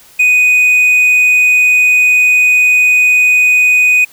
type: tone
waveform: triangle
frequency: 2489 Hz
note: D#7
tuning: in tune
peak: -4 dBFS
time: 0.19-4.05 s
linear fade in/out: 10 ms
effects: white hiss -42 dBFS RMS until 4.12 s